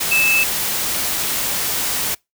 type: tone in noise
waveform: sine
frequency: 2622 Hz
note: E7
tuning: 10 cents flat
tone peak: -13 dBFS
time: 0.11-0.44 s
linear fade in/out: 10 ms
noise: white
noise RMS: -21 dBFS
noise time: 0-2.15 s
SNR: +5 dB
effects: noise-tail reverb RT60 0.2 s tail -26 dB re dry